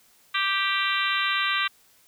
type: harmonic tone with a mistuned harmonic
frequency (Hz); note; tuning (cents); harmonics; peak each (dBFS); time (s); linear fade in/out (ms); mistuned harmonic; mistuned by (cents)
392; G4; 0; 3 / 4 / 5 / 6 / 7 / 8 / 9 / 10; -28 / -29 / -30 / -31 / -31 / -32 / -33 / -33; 0.34-1.68; 10; 9; +18
effects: white hiss -59 dBFS RMS until 2.07 s